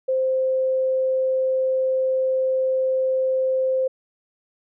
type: tone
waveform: sine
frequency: 522 Hz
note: C5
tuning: 4 cents flat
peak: -18 dBFS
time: 0.08-3.88 s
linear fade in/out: 10 ms
effects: none